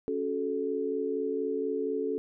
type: chord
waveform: sine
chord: F# minor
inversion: second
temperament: equal with one note detuned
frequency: 277.2 / 370 / 434.2 Hz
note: C#4 / F#4 / A4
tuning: 0 / 0 / -23 cents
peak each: -34 / -35 / -30 dBFS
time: 0.08-2.18 s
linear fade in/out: 0 ms
effects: none